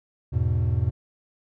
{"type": "chord", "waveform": "triangle", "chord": "E major", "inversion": "none", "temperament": "equal", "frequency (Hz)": [82.41, 103.83, 123.47], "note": ["E2", "G#2", "B2"], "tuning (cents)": [0, 0, 0], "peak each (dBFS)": -23, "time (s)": [0.32, 0.91], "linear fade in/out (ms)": 20, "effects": []}